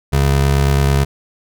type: tone pair together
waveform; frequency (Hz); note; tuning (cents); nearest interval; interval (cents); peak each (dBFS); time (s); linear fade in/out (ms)
square; 69.1 / 138.2; C#2 / C#3; -5 / -5; octave; 1200; -15; 0.12-1.05; 20
effects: none